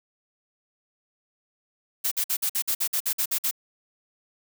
blue noise bursts, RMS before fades -25 dBFS, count 12, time 2.04-3.512 s, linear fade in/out 10 ms, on 75 ms, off 52 ms, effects none

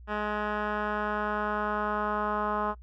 10% pulse tone with low-pass filter sweep, 210 Hz, G#3, 19 cents sharp, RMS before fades -30 dBFS, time 0.07-2.75 s, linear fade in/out 50 ms, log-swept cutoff 1900 to 1200 Hz, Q 2.8, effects noise-tail reverb RT60 0.1 s tail -23 dB re dry + added 60 Hz sine -45 dBFS peak until 2.82 s

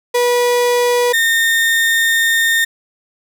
35% pulse tone pair in turn, 486.5 / 1827.8 Hz, B4 / A#6, -26 / -35 cents, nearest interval octave + major seventh, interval 2291 cents, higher second, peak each -10 dBFS, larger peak neither, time 0.14-1.13 / 1.13-2.65 s, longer second, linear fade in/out 10 ms, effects none

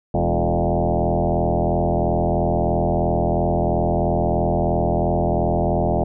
sine tone with frequency modulation, 270.2 Hz, C#4, 44 cents flat, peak -16 dBFS, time 0.14-6.04 s, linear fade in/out 5 ms, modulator 83 Hz, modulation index 5.9, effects none

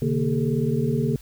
sine tone cluster, 129.7 / 149.2 / 231.7 / 400.7 / 439 Hz, C3 / D3 / A#3 / G4 / A4, -15 / +28 / -10 / +38 / -4 cents, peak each -26 / -25 / -25 / -29 / -29 dBFS, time 0.02-1.16 s, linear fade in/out 2 ms, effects added 50 Hz sine -44 dBFS peak until 1.21 s + white hiss -52 dBFS RMS until 1.21 s

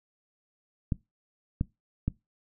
clicks, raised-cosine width 5 ms, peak -14 dBFS, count 3, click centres 0.922 / 1.611 / 2.08 s, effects noise-tail reverb RT60 0.2 s tail -21 dB re dry

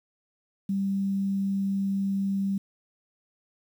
sine tone with quantisation, 196 Hz, G3, in tune, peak -24 dBFS, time 0.69-2.58 s, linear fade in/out 5 ms, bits 9, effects none

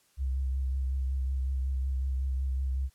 sine tone with vibrato, 66 Hz, C2, 16 cents sharp, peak -27 dBFS, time 0.17-2.9 s, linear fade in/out 50 ms, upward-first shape triangle, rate 5.4 Hz, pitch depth 38 cents each way, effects white hiss -67 dBFS RMS until 2.94 s + low-pass 12000 Hz 12 dB/octave

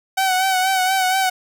sawtooth tone with vibrato, 754 Hz, F#5, 32 cents sharp, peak -12 dBFS, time 0.17-1.3 s, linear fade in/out 10 ms, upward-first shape sine, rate 4.2 Hz, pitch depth 41 cents each way, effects none

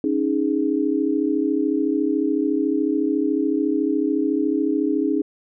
sine chord, C# suspended second, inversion none, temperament equal, 277.2 / 311.1 / 415.3 Hz, C#4 / D#4 / G#4, 0 / 0 / 0 cents, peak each -22 / -21 / -25 dBFS, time 0.04-5.22 s, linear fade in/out 2 ms, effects none

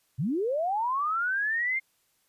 sine linear sweep, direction up, 110 to 2135 Hz, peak -25 dBFS, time 0.18-1.8 s, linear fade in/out 20 ms, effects white hiss -70 dBFS RMS until 2.28 s + resampled to 32000 Hz

